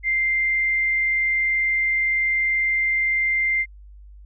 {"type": "tone", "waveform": "sine", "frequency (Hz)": 2093, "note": "C7", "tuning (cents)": 0, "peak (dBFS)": -18, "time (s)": [0.03, 3.66], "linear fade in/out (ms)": 50, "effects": ["added 50 Hz sine -41 dBFS peak until 4.25 s"]}